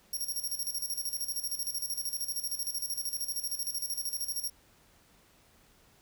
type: tone with tremolo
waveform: 10% pulse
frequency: 5588 Hz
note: F8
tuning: in tune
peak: -25 dBFS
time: 0.13-4.5 s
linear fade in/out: 5 ms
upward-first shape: square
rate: 13 Hz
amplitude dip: 70%
effects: pink hiss -63 dBFS RMS until 6.01 s